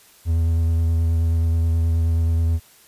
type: tone with vibrato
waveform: triangle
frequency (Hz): 82.41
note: E2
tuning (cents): 0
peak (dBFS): -14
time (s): 0.25-2.6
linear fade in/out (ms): 50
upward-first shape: sine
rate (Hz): 9.4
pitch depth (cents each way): 18
effects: white hiss -51 dBFS RMS until 2.87 s + resampled to 32000 Hz